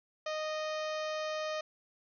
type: harmonic tone with a mistuned harmonic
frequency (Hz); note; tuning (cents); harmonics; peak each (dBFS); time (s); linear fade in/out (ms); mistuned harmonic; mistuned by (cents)
619; D#5; -9; 1 / 2 / 3 / 4 / 5 / 6 / 7 / 8 / 9 / 10; -35 / -41 / -45 / -47 / -49 / -51 / -52 / -53 / -54 / -55; 0.26-1.61; 5; 7; -31
effects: none